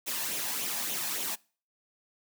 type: noise with flanger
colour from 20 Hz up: white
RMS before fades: -33 dBFS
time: 0.06-1.36 s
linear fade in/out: 20 ms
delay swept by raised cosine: 0.3 to 1.2 ms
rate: 3.5 Hz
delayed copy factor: +0.5
effects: noise-tail reverb RT60 0.4 s tail -24 dB re dry + high-pass 200 Hz 12 dB/octave